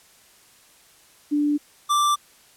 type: tone pair in turn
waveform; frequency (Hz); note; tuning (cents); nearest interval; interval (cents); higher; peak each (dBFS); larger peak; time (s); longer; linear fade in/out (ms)
sine / square; 293.7 / 1174.8; D4 / D6; 0 / 0; 2 octaves; 2400; second; -18; neither; 1.31-1.58 / 1.89-2.16; neither; 20
effects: white hiss -54 dBFS RMS until 2.56 s + low-pass 12000 Hz 12 dB/octave